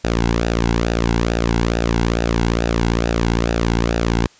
sawtooth tone with flanger, 57.5 Hz, A#1, 23 cents flat, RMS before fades -18 dBFS, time 0.04-4.27 s, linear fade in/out 5 ms, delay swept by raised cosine 0.92 to 1.68 ms, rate 2.3 Hz, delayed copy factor -0.65, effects white hiss -50 dBFS RMS until 4.39 s + resampled to 16000 Hz

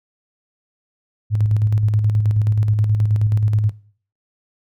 sine tone with tremolo, 106.2 Hz, G#2, 39 cents sharp, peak -12 dBFS, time 1.3-3.72 s, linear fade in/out 50 ms, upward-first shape square, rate 9.4 Hz, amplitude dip 40%, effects noise-tail reverb RT60 0.5 s tail -20 dB re dry

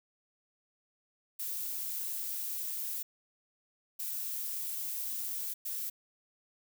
violet noise bursts at uneven times, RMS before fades -37 dBFS, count 3, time 1.39-3.03 / 3.99-5.54 / 5.65-5.9 s, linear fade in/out 10 ms, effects none

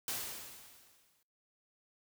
white noise with exponential decay, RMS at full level -36 dBFS, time 0.08-1.23 s, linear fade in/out 1 ms, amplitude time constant 250 ms, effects noise-tail reverb RT60 0.5 s tail -26 dB re dry

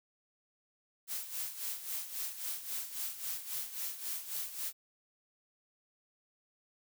blue noise with tremolo, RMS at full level -37 dBFS, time 1.07-4.73 s, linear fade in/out 50 ms, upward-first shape sine, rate 3.7 Hz, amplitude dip 70%, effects none

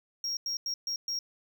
triangle tone bursts at uneven times, 5588 Hz, F8, in tune, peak -29 dBFS, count 5, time 0.24-0.37 / 0.46-0.57 / 0.66-0.74 / 0.87-0.96 / 1.08-1.19 s, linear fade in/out 2 ms, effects none

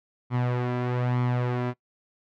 sawtooth tone with flanger, 123.6 Hz, B2, 2 cents sharp, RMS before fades -26 dBFS, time 0.3-1.74 s, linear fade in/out 50 ms, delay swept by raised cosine 0.91 to 3.01 ms, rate 1.1 Hz, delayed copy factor +0.55, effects noise-tail reverb RT60 0.1 s tail -22 dB re dry + low-pass 2000 Hz 12 dB/octave

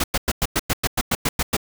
pink noise bursts, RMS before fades -20 dBFS, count 12, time 0-1.568 s, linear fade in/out 5 ms, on 39 ms, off 100 ms, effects none

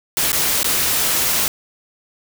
white noise with dropouts, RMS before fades -18 dBFS, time 0.17-1.48 s, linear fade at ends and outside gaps 1 ms, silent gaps 0.319-0.329 / 0.631-0.644 s, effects none

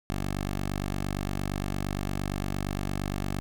10% pulse tone, 48.69 Hz, G1, 11 cents flat, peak -21 dBFS, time 0.1-3.4 s, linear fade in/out 0 ms, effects none

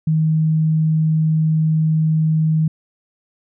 sine tone, 157.7 Hz, D#3, 24 cents sharp, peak -13 dBFS, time 0.07-2.68 s, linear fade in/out 5 ms, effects none

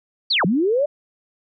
sine linear two-way sweep, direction down then up, 4699 to 158.3 to 604 Hz, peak -15 dBFS, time 0.3-0.86 s, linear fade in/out 10 ms, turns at 0.45 s, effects MP3 64 kbps

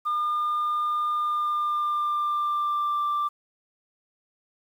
sine tone with pitch glide, 1208 to 1178.4 Hz, D6 to D6, +48 to +6 cents, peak -21 dBFS, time 0.05-3.29 s, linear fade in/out 20 ms, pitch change -42 cents, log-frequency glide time 1.15-3.04 s, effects tanh soft clip ceiling -21 dBFS + 9-bit

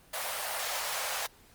pink high-pass noise, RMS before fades -34 dBFS, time 0.13-1.27 s, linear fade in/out 10 ms, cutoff 540 Hz, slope 48 dB/octave, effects pink hiss -59 dBFS RMS until 1.54 s + Opus 32 kbps

